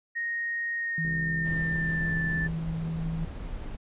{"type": "tone with pitch glide", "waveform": "sine", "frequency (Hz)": [1864.7, 1761.1], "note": ["A#6", "A6"], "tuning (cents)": [0, 1], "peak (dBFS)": -28, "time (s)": [0.15, 2.48], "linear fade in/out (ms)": 20, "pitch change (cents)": -99, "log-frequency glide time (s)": [0.76, 2.19]}
{"type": "tone", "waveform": "sine", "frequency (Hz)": 162.6, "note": "E3", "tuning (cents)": -23, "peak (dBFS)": -29, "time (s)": [0.98, 3.25], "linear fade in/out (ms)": 2}
{"type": "click train", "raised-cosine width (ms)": 3, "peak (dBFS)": -29, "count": 98, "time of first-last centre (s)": [1.05, 2.479], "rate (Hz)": 67.9}
{"type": "noise", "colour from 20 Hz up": "brown", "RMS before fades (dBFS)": -37, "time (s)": [1.44, 3.77], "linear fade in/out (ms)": 20}
{"effects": ["resampled to 8000 Hz"]}